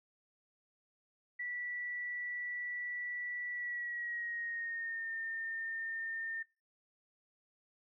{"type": "tone with pitch glide", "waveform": "sine", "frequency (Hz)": [1956, 1814.5], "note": ["B6", "A#6"], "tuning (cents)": [-17, -47], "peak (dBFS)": -37, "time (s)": [1.39, 6.43], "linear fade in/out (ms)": 10, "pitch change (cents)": -130, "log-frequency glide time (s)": [3.51, 5.12], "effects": ["noise-tail reverb RT60 0.3 s tail -23 dB re dry"]}